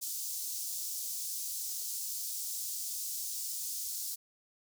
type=high-pass noise; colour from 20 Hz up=pink; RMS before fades=-38 dBFS; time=0.01-4.16 s; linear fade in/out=20 ms; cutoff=5400 Hz; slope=24 dB/octave; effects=none